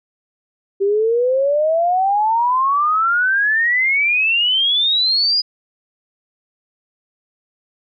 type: exponential sweep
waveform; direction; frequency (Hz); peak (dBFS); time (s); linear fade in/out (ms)
sine; up; 388.1 to 4973; -13; 0.8-5.42; 20
effects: none